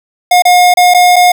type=tone with dropouts; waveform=square; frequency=717 Hz; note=F5; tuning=45 cents sharp; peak=-4 dBFS; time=0.31-1.32 s; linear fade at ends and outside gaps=5 ms; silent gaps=0.422-0.452 / 0.74-0.771 / 0.939-0.945 / 1.16-1.163 s; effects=7-bit